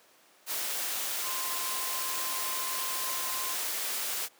sine tone in noise, 1043 Hz, C6, 6 cents flat, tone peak -39 dBFS, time 1.21-3.57 s, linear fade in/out 50 ms, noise white, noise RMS -33 dBFS, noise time 0.46-4.29 s, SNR -9 dB, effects pink hiss -60 dBFS RMS until 4.39 s + high-pass 400 Hz 12 dB/octave

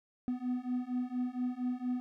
triangle beating tone pair, 246.9 / 251.2 Hz, B3 / B3, 0 / +30 cents, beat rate 4.3 Hz, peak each -34 / -33 dBFS, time 0.28-2 s, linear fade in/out 0 ms, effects none

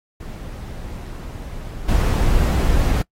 brown noise with level steps, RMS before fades -31 / -17 dBFS, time 0.2-3.02 s, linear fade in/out 5 ms, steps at 1.88 s, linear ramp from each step 10 ms, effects noise-tail reverb RT60 0.1 s tail -23 dB re dry + AAC 48 kbps

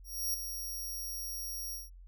10% pulse tone with ADSR envelope, 5640 Hz, F8, 16 cents sharp, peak -24 dBFS, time 0.04-1.9 s, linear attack 300 ms, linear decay 4 ms, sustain -8 dB, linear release 170 ms, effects added 44 Hz sine -49 dBFS peak until 2.07 s

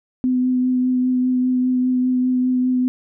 sine tone with vibrato, 253.1 Hz, B3, 43 cents sharp, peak -15 dBFS, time 0.24-2.88 s, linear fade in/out 0 ms, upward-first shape triangle, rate 5 Hz, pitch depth 16 cents each way, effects none

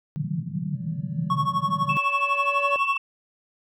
pink band-pass noise, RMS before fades -29 dBFS, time 0.16-1.97 s, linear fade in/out 0 ms, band 140 to 180 Hz, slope 48 dB/octave
triangle tone with exponential growth, 569 Hz, C#5, 45 cents sharp, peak -23 dBFS, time 0.73-2.76 s, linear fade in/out 0 ms, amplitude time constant 440 ms
triangle tone with tremolo, 1105 Hz, C#6, 6 cents flat, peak -16 dBFS, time 1.3-2.97 s, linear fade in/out 2 ms, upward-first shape triangle, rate 12 Hz, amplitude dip 100%
sine tone with pitch glide, 2637 to 2665 Hz, E7 to E7, 0 to +18 cents, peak -25 dBFS, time 1.89-2.98 s, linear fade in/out 5 ms, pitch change +18 cents, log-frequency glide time 2.48-2.8 s
effects none

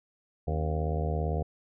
harmonic tone with a mistuned harmonic, 77.78 Hz, D#2, in tune, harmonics 1 / 2 / 3 / 4 / 5 / 6 / 7 / 8 / 9 / 10, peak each -29 / -33 / -44 / -44 / -40 / -37 / -40 / -48 / -38 / -47 dBFS, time 0.47-1.43 s, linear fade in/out 10 ms, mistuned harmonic 4, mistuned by -120 cents, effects none

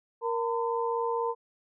sine tone cluster, 467.1 / 908 / 1012 Hz, A#4 / A#5 / B5, +3 / -46 / +42 cents, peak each -29 / -32 / -33 dBFS, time 0.21-1.35 s, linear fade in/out 50 ms, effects none

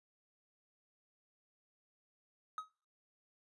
triangle tone with exponential decay, 1267 Hz, D#6, 31 cents sharp, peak -33 dBFS, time 2.58-2.7 s, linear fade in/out 1 ms, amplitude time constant 25 ms, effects noise-tail reverb RT60 0.5 s tail -26 dB re dry + resampled to 24000 Hz

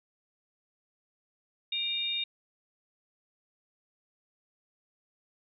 sine tone cluster, 2357 / 2820 / 3693 Hz, D7 / F7 / A#7, +6 / +16 / -17 cents, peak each -38 / -39 / -30 dBFS, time 1.72-2.24 s, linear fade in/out 5 ms, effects none

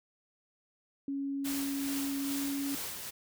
sine tone with pitch glide, 277.2 to 279.1 Hz, C#4 to C#4, 0 to +12 cents, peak -32 dBFS, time 1.08-2.75 s, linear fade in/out 2 ms, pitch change +12 cents, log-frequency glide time 2.19-2.37 s
white noise with tremolo, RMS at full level -38 dBFS, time 1.44-3.11 s, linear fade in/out 20 ms, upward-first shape sine, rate 2.4 Hz, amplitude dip 40%
effects none

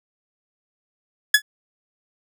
sawtooth tone with exponential decay, 1700 Hz, G#6, 40 cents sharp, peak -4 dBFS, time 1.34-1.42 s, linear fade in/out 5 ms, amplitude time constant 16 ms, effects none

